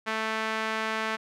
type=tone with band-pass filter; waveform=sawtooth; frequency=220 Hz; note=A3; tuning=in tune; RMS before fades=-30 dBFS; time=0.06-1.17 s; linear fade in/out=20 ms; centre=1700 Hz; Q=1.1; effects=none